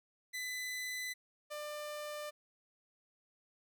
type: tone pair in turn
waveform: sawtooth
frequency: 2005 / 596.1 Hz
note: B6 / D5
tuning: +26 / +26 cents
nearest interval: octave + major sixth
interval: 2100 cents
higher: first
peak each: -35 / -37 dBFS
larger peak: first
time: 0.33-1.14 / 1.5-2.31 s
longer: neither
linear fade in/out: 20 ms
effects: none